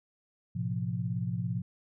sine chord, F major, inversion first, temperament equal with one note detuned, 110 / 127.68 / 174.61 Hz, A2 / C3 / F3, 0 / -42 / 0 cents, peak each -34 dBFS, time 0.55-1.62 s, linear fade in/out 10 ms, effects none

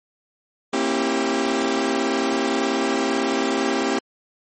sawtooth chord, A# diminished seventh, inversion none, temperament equal with one note detuned, 233.1 / 271.3 / 329.6 / 392 Hz, A#3 / C#4 / E4 / G4, 0 / -37 / 0 / 0 cents, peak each -23 / -20 / -23 / -20 dBFS, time 0.73-3.99 s, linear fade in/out 5 ms, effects MP3 32 kbps

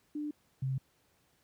sine tone pair in turn, 297.7 / 132.61 Hz, D4 / C3, +24 / +24 cents, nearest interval octave + major second, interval 1400 cents, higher first, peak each -34 / -30 dBFS, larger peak second, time 0.15-0.31 / 0.62-0.78 s, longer neither, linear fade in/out 5 ms, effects pink hiss -71 dBFS RMS until 1.43 s + high-pass 60 Hz 12 dB/octave

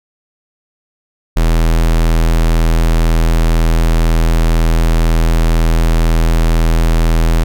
square tone, 41 Hz, E1, 9 cents flat, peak -9 dBFS, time 1.36-7.44 s, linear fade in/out 10 ms, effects none

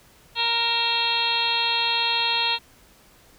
harmonic tone with a mistuned harmonic, 466.2 Hz, A#4, in tune, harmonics 1 / 2 / 3 / 4 / 5 / 6 / 7 / 8 / 9, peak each -39 / -27 / -36 / -35 / -36 / -27 / -27 / -27 / -27 dBFS, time 0.35-2.59 s, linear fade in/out 50 ms, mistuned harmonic 6, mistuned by -55 cents, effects pink hiss -54 dBFS RMS until 3.38 s

